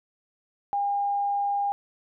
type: tone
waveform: sine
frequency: 807 Hz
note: G#5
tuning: 50 cents flat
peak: -23 dBFS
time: 0.73-1.72 s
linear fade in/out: 0 ms
effects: none